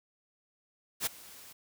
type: noise with ADSR envelope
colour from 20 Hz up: white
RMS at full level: -29 dBFS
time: 1-1.53 s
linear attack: 61 ms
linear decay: 15 ms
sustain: -22 dB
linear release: 9 ms
effects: none